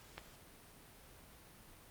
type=click; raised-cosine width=0.3 ms; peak=-27 dBFS; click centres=0.18 s; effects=pink hiss -59 dBFS RMS until 1.9 s + Opus 48 kbps